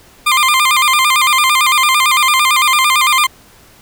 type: tone with vibrato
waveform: 20% pulse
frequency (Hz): 1122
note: C#6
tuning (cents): +21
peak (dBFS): -4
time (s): 0.26-3.27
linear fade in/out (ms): 10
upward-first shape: square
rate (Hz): 8.9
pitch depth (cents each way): 120
effects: pink hiss -44 dBFS RMS until 3.81 s